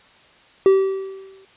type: tone with exponential decay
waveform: triangle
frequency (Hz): 385.8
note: G4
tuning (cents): -28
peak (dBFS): -6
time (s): 0.66-1.45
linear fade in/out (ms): 1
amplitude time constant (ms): 170
effects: white hiss -51 dBFS RMS until 1.56 s + resampled to 8000 Hz